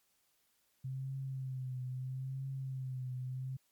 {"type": "tone with vibrato", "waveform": "sine", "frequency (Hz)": 130.81, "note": "C3", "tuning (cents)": 0, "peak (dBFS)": -37, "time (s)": [0.84, 3.57], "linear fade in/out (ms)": 10, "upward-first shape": "triangle", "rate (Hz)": 0.76, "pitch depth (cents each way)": 57, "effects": ["white hiss -75 dBFS RMS until 3.71 s", "MP3 96 kbps"]}